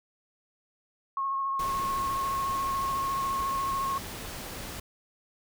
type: tone with vibrato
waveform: sine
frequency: 1088 Hz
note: C#6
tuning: 33 cents flat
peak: -27 dBFS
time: 1.17-3.98 s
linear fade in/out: 2 ms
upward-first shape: triangle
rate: 14 Hz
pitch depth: 23 cents each way
type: noise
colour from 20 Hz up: pink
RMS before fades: -39 dBFS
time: 1.59-4.8 s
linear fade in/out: 5 ms
effects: none